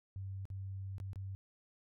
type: tone with dropouts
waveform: sine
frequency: 96.6 Hz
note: G2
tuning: 25 cents flat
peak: -40 dBFS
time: 0.16-1.35 s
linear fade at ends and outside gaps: 0 ms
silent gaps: 0.454-0.502 / 0.982-1.001 / 1.132-1.158 s
effects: none